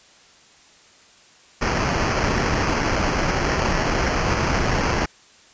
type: noise with sample-and-hold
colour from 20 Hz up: pink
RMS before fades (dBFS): -21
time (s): 1.61-5.06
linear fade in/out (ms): 10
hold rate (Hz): 3675
effects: white hiss -51 dBFS RMS until 5.53 s + resampled to 16000 Hz